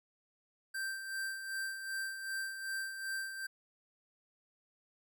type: tone with tremolo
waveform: square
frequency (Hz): 1568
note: G6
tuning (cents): 0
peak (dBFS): -36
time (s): 0.74-3.47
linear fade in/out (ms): 10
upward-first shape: sine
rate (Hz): 2.6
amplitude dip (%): 55
effects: none